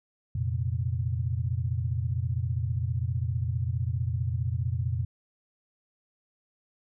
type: chord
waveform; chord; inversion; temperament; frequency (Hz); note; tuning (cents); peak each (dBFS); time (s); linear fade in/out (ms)
sine; F suspended fourth; none; equal with one note detuned; 87.31 / 116.54 / 131.8; F2 / Bb2 / C3; 0 / 0 / +13; -30 / -29 / -33; 0.35-5.05; 5
effects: none